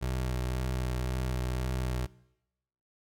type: tone with vibrato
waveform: 25% pulse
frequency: 63 Hz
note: B1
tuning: 35 cents sharp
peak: -26 dBFS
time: 0.01-2.07 s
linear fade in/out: 20 ms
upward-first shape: sine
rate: 1.9 Hz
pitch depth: 19 cents each way
effects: noise-tail reverb RT60 0.9 s tail -22 dB re dry